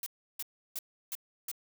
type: noise bursts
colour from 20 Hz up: blue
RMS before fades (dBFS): -37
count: 5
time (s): 0.03-1.515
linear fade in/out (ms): 2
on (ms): 33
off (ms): 330
effects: none